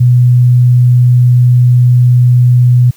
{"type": "tone", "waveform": "sine", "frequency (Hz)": 123.47, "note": "B2", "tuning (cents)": 0, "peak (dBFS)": -3, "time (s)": [0, 2.91], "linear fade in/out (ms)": 10, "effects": ["white hiss -44 dBFS RMS until 2.96 s"]}